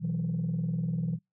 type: chord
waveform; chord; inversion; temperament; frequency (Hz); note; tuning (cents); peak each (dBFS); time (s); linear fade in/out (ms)
sine; B suspended fourth; none; equal with one note detuned; 124.26 / 164.81 / 185; B2 / E3 / F#3; +11 / 0 / 0; -33 / -28 / -33; 0-1.19; 50
effects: noise-tail reverb RT60 0.2 s tail -26 dB re dry + tanh soft clip ceiling -23 dBFS